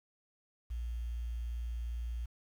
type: tone with quantisation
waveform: sine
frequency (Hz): 58.7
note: A#1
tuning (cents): +13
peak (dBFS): -35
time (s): 0.7-2.26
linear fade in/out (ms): 10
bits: 10
effects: none